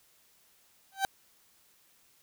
30% pulse tone with exponential growth, 777 Hz, G5, 16 cents flat, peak -20 dBFS, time 0.92-1.05 s, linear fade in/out 0 ms, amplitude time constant 27 ms, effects white hiss -65 dBFS RMS until 2.22 s

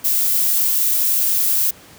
violet noise, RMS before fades -17 dBFS, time 0.04-1.71 s, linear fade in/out 10 ms, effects pink hiss -44 dBFS RMS until 1.98 s + high-pass 80 Hz 12 dB/octave

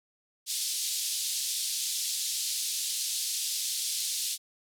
pink band-pass noise, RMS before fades -32 dBFS, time 0.46-4.38 s, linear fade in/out 50 ms, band 3700 to 12000 Hz, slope 24 dB/octave, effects none

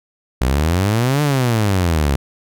sawtooth exponential two-way sweep, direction up then down, 60 to 151.1 to 66.8 Hz, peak -10 dBFS, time 0.41-2.16 s, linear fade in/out 5 ms, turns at 1.22 s, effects none

